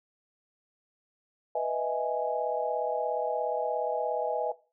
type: chord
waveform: sine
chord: E major seventh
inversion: second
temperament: equal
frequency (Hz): 493.9 / 622.3 / 659.3 / 830.6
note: B4 / D#5 / E5 / G#5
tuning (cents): 0 / 0 / 0 / 0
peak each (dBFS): -32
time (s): 1.55-4.52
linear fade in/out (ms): 5
effects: noise-tail reverb RT60 0.3 s tail -17 dB re dry